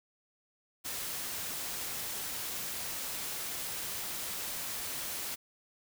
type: noise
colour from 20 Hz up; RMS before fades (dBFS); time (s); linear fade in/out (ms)
white; -38; 0.84-5.36; 20
effects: none